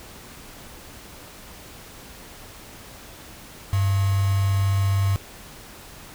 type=tone with quantisation; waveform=sine; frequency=98 Hz; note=G2; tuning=in tune; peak=-18 dBFS; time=3.73-5.16 s; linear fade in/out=0 ms; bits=5; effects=pink hiss -43 dBFS RMS until 6.14 s